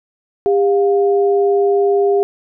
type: tone pair together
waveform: sine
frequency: 401 / 706 Hz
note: G4 / F5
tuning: +39 / +19 cents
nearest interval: minor seventh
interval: 980 cents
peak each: -11 / -20 dBFS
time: 0.46-2.23 s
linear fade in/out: 0 ms
effects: none